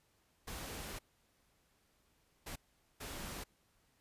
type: noise bursts at uneven times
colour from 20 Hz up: pink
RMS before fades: -45 dBFS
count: 3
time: 0.47-0.99 / 2.46-2.56 / 3-3.44 s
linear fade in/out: 10 ms
effects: pink hiss -74 dBFS RMS until 4 s + resampled to 32000 Hz